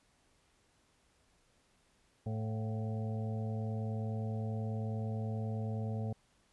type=harmonic tone with a mistuned harmonic; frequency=109.7 Hz; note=A2; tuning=5 cents flat; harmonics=1 / 2 / 4 / 5 / 6 / 7; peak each=-35 / -41 / -47 / -49 / -51 / -52 dBFS; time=2.26-6.13 s; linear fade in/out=5 ms; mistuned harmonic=6; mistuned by=+79 cents; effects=pink hiss -71 dBFS RMS until 6.52 s + resampled to 24000 Hz